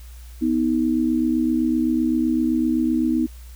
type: tone pair together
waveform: sine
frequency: 247.7 / 315.5 Hz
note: B3 / D#4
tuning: +5 / +24 cents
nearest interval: major third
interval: 419 cents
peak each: -20 dBFS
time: 0.41-3.27 s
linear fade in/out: 20 ms
effects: added 60 Hz sine -37 dBFS peak until 3.55 s + white hiss -51 dBFS RMS until 3.55 s